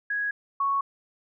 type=tone pair in turn; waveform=sine; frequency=1661.2 / 1108.7 Hz; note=G#6 / C#6; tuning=0 / 0 cents; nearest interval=perfect fifth; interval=700 cents; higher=first; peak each=-25 / -22 dBFS; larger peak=second; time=0.1-0.31 / 0.6-0.81 s; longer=neither; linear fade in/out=5 ms; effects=none